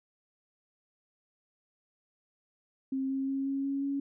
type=tone with pitch steps; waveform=sine; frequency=266.7 / 269 / 271.4 / 273.7 / 276.1 / 278.5 Hz; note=C4 / C4 / C#4 / C#4 / C#4 / C#4; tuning=+33 / +48 / -36 / -22 / -7 / +8 cents; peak=-29 dBFS; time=2.92-4 s; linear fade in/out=5 ms; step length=180 ms; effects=none